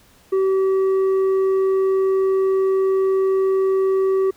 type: tone with tanh clipping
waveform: sine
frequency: 383.2 Hz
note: G4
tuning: 39 cents flat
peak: -16 dBFS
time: 0.32-4.31 s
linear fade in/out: 10 ms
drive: 5 dB
effects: pink hiss -53 dBFS RMS until 4.36 s